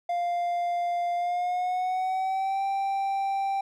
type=tone with pitch glide; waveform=triangle; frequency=698.5 to 784 Hz; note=F5 to G5; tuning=0 to 0 cents; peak=-23 dBFS; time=0.09-3.61 s; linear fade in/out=5 ms; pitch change=+200 cents; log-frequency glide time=1.15-2.64 s; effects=none